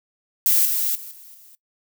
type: noise with level steps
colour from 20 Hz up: violet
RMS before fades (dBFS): -17 / -22 / -37 / -44 / -48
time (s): 0.46-1.55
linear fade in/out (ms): 0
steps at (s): 0.65 / 0.95 / 1.11 / 1.34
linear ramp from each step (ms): 5
effects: noise-tail reverb RT60 0.1 s tail -20 dB re dry